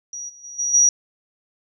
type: tone with level steps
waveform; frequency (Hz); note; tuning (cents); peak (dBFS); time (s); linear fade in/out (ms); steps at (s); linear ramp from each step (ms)
sine; 5780; F#8; -41; -29 / -42 / -34 / -20 / -11; 0.13-0.89; 2; 0.28 / 0.43 / 0.58 / 0.73; 20
effects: none